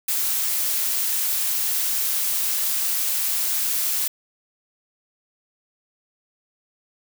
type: noise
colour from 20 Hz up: blue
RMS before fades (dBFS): -23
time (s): 0.08-4.08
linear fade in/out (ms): 5
effects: none